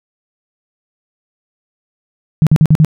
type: tone bursts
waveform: sine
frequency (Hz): 155.56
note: D#3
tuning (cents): 0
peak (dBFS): -4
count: 5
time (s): 2.42-2.847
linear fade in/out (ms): 0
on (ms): 47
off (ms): 48
effects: none